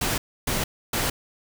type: noise bursts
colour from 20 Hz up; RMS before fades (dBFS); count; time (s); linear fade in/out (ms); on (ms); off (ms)
pink; -25; 3; 0.01-1.1; 5; 170; 290
effects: none